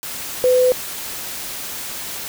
sine tone in noise, 505 Hz, B4, 39 cents sharp, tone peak -11 dBFS, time 0.44-0.72 s, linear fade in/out 0 ms, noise white, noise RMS -29 dBFS, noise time 0.03-2.28 s, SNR +15 dB, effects none

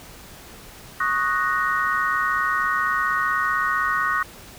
sine chord, D# minor seventh, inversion third, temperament equal, 1108.7 / 1244.5 / 1480 / 1864.7 Hz, C#6 / D#6 / F#6 / A#6, 0 / 0 / 0 / 0 cents, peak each -25 dBFS, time 1-4.23 s, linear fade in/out 5 ms, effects pink hiss -43 dBFS RMS until 4.58 s

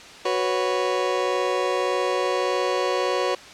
30% pulse chord, F# suspended fourth, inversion none, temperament just, 370 / 493.3 / 555 Hz, F#4 / B4 / C#5, 0 / -2 / +2 cents, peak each -23 dBFS, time 0.25-3.35 s, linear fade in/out 5 ms, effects white hiss -42 dBFS RMS until 3.53 s + low-pass 5000 Hz 12 dB/octave

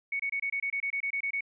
sine tone bursts, 2224 Hz, C#7, 5 cents sharp, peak -28 dBFS, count 13, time 0.12-1.408 s, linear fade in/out 5 ms, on 76 ms, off 25 ms, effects none

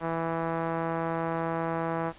5% pulse tone with low-pass filter, 164.9 Hz, E3, 1 cent sharp, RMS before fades -30 dBFS, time 0-2.13 s, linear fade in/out 50 ms, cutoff 1000 Hz, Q 0.8, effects pink hiss -52 dBFS RMS until 2.18 s + resampled to 8000 Hz

